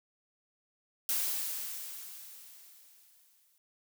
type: noise with exponential decay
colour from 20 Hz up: blue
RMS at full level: -30 dBFS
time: 1.09-3.58 s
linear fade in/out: 1 ms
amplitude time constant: 540 ms
effects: none